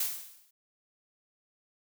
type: noise with exponential decay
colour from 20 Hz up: blue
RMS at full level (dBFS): -28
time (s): 0-0.51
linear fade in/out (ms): 5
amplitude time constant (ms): 110
effects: none